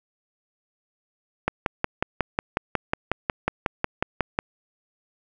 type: click train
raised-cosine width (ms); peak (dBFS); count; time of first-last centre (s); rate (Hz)
0.5; -6; 17; 1.48-4.389; 5.5
effects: none